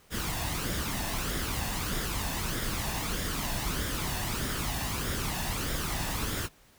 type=noise with flanger; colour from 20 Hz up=pink; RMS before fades=-32 dBFS; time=0.1-6.49 s; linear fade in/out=50 ms; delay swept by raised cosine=0.57 to 1.14 ms; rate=1.6 Hz; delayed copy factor=+0.5; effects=pink hiss -60 dBFS RMS until 6.78 s